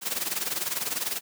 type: noise with tremolo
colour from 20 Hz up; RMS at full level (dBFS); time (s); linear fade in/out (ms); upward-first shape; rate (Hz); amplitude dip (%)
white; -27; 0.01-1.21; 50; sine; 20; 75
effects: high-pass 150 Hz 12 dB/octave